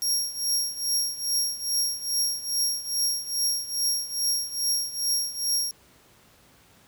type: tone with tremolo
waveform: 25% pulse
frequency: 5588 Hz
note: F8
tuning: in tune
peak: -16 dBFS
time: 0.02-5.71 s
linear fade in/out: 0 ms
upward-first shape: triangle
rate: 2.4 Hz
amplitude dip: 85%
effects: pink hiss -57 dBFS RMS until 6.87 s + high-pass 60 Hz 12 dB/octave